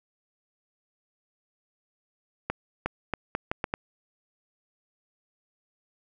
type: accelerating click train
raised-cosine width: 0.5 ms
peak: -12 dBFS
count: 7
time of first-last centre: 2.5-3.739 s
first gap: 360 ms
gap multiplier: 0.77
effects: none